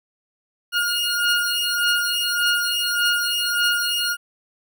20% pulse beating tone pair, 1427 / 1428.7 Hz, F6 / F6, +37 / +39 cents, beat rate 1.7 Hz, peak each -17 dBFS, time 0.72-4.17 s, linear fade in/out 50 ms, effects none

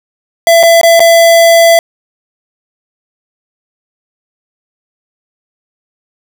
square tone with dropouts, 670 Hz, E5, 28 cents sharp, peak -3 dBFS, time 0.47-1.79 s, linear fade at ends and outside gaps 1 ms, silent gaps 0.63-0.634 / 0.813-0.832 / 0.995-1.003 s, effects none

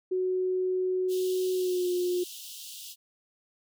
sine tone with pitch glide, 370 to 358 Hz, F#4 to F4, 0 to +43 cents, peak -25 dBFS, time 0.11-2.24 s, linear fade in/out 10 ms, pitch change -57 cents, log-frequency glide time 1.54-1.88 s
pink high-pass noise, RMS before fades -43 dBFS, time 1.08-2.96 s, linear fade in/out 50 ms, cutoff 2800 Hz, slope 96 dB/octave
effects none

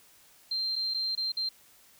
sine tone with dropouts, 4158 Hz, C8, 12 cents flat, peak -28 dBFS, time 0.51-1.49 s, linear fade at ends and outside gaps 5 ms, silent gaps 0.757-0.761 / 0.939-0.944 / 1.152-1.175 / 1.32-1.369 s, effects white hiss -59 dBFS RMS until 1.99 s

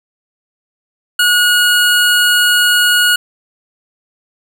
25% pulse tone, 1449 Hz, F#6, 37 cents flat, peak -5 dBFS, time 1.19-3.16 s, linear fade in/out 5 ms, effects none

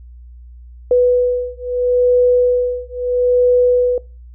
sine beating tone pair, 493.9 / 494.66 Hz, B4 / B4, 0 / +3 cents, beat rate 0.76 Hz, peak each -14 dBFS, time 0.91-3.98 s, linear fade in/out 2 ms, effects noise-tail reverb RT60 0.3 s tail -22 dB re dry + added 60 Hz sine -35 dBFS peak until 4.34 s

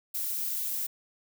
violet noise, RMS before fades -32 dBFS, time 0.14-0.87 s, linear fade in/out 10 ms, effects none

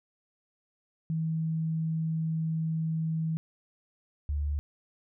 sine tone pair in turn, 160.7 / 73 Hz, E3 / D2, -44 / -10 cents, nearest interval octave + major second, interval 1366 cents, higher first, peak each -27 / -27 dBFS, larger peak neither, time 1.1-3.37 / 4.29-4.59 s, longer first, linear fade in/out 0 ms, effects none

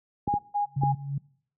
sine tone bursts, 821 Hz, G#5, 20 cents flat, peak -23 dBFS, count 3, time 0.27-0.93 s, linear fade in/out 20 ms, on 120 ms, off 150 ms
clicks, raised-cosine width 3 ms, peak -16 dBFS, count 3, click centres 0.277 / 0.339 / 0.835 s
sine tone with exponential growth, 140 Hz, C#3, 18 cents sharp, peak -24 dBFS, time 0.62-1.18 s, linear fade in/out 5 ms, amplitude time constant 120 ms
sine tone, 138.8 Hz, C#3, 3 cents sharp, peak -23 dBFS, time 0.76-0.95 s, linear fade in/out 10 ms
effects noise-tail reverb RT60 0.6 s tail -23 dB re dry + high-pass 80 Hz 12 dB/octave

